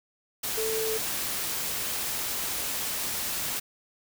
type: tone in noise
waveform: sine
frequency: 441.5 Hz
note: A4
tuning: 6 cents sharp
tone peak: -28 dBFS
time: 0.57-0.98 s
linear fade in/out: 10 ms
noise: white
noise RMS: -31 dBFS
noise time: 0.43-3.6 s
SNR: 0 dB
effects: none